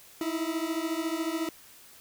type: beating tone pair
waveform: 40% pulse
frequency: 318.1 / 332.1 Hz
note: D#4 / E4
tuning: +38 / +13 cents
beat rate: 14 Hz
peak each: -31 dBFS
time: 0.21-1.49 s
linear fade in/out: 2 ms
effects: white hiss -53 dBFS RMS until 2 s